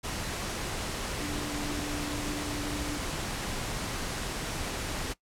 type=tone in noise; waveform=sine; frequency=293.7 Hz; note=D4; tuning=in tune; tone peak=-35 dBFS; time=1.2-2.99 s; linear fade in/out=20 ms; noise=pink; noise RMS=-34 dBFS; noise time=0.03-5.14 s; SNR=-4 dB; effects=noise-tail reverb RT60 0.1 s tail -19 dB re dry + low-pass 10000 Hz 12 dB/octave